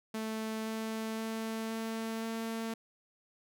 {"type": "tone with pitch steps", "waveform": "sawtooth", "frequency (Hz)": [220, 221.4, 222.8, 224.2, 225.7], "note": ["A3", "A3", "A3", "A3", "A3"], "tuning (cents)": [0, 11, 22, 33, 44], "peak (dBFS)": -31, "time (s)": [0.14, 2.74], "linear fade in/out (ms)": 5, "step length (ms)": 520, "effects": []}